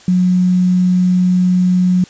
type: tone with quantisation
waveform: sine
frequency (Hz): 181.6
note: F#3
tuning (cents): -32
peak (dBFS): -9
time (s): 0.08-2.04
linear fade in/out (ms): 2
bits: 6
effects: white hiss -42 dBFS RMS until 2.09 s + resampled to 16000 Hz